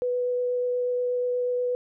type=tone with vibrato; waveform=sine; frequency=493.9 Hz; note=B4; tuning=in tune; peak=-23 dBFS; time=0.02-1.75 s; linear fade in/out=0 ms; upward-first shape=triangle; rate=8.3 Hz; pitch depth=8 cents each way; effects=none